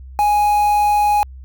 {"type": "tone with quantisation", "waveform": "triangle", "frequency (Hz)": 830.6, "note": "G#5", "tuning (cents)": 0, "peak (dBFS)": -10, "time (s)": [0.19, 1.23], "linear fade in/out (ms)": 0, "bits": 5, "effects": ["added 65 Hz sine -33 dBFS peak until 1.44 s"]}